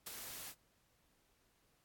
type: noise with ADSR envelope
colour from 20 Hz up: white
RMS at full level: -43 dBFS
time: 0.06-0.55 s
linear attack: 11 ms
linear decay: 18 ms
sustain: -5 dB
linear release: 66 ms
effects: pink hiss -75 dBFS RMS until 1.84 s + AAC 64 kbps